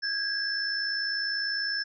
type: tone cluster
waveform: sine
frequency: 1591 / 1651 / 5300 Hz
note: G6 / G#6 / E8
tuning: +25 / -11 / +9 cents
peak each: -36 / -31 / -30 dBFS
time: 0.02-1.84 s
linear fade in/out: 20 ms
effects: none